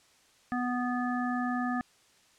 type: harmonic tone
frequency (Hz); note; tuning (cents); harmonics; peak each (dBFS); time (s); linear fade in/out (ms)
246.9; B3; 0; 1 / 3 / 5 / 7; -30 / -35 / -37 / -38; 0.52-1.81; 0
effects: white hiss -63 dBFS RMS until 2.38 s + low-pass 8000 Hz 12 dB/octave